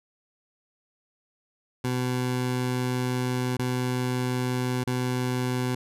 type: tone with dropouts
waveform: 20% pulse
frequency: 125.8 Hz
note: B2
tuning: 32 cents sharp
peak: -20 dBFS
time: 1.84-5.75 s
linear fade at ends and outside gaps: 5 ms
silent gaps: 3.569-3.591 / 4.839-4.871 s
effects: resampled to 32000 Hz